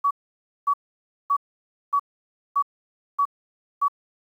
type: tone bursts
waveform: sine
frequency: 1133 Hz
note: C#6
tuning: 37 cents sharp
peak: -17 dBFS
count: 7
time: 0.04-3.883 s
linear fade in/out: 10 ms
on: 69 ms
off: 560 ms
effects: 9-bit